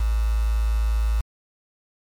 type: tone with quantisation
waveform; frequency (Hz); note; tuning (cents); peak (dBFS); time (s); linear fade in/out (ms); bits
sine; 55; A1; 0; -18; 0-1.21; 5; 6
effects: MP3 96 kbps